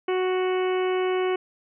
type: harmonic tone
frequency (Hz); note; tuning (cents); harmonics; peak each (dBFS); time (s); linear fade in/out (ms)
370; F#4; 0; 1 / 2 / 3 / 4 / 5 / 6 / 7 / 8; -22 / -32 / -34 / -39 / -41 / -37 / -43 / -40; 0.08-1.36; 5
effects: none